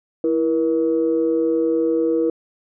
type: tone pair together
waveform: sine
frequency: 329.6 / 478 Hz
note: E4 / A#4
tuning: 0 / +43 cents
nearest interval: tritone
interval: 643 cents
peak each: -18 dBFS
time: 0.24-2.3 s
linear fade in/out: 2 ms
effects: tanh soft clip ceiling -9 dBFS